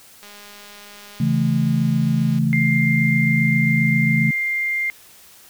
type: click train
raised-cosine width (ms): 0.2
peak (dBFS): -25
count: 443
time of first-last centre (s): 0.23-2.386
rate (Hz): 205
type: chord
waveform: sine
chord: A major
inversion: first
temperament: just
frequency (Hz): 137.5 / 165 / 220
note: C#3 / E3 / A3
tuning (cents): -14 / +2 / 0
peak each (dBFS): -20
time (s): 1.2-4.31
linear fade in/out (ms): 5
type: tone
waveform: sine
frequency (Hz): 2100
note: C7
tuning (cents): +6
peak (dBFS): -19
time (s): 2.53-4.9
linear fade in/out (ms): 0
effects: white hiss -47 dBFS RMS until 5.49 s